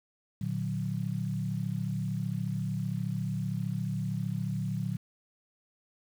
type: chord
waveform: sine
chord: Bb augmented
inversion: none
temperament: equal with one note detuned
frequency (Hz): 116.54 / 150 / 185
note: Bb2 / D3 / F#3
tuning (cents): 0 / +37 / 0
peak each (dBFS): -34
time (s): 0.41-4.97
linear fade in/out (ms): 5
effects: 9-bit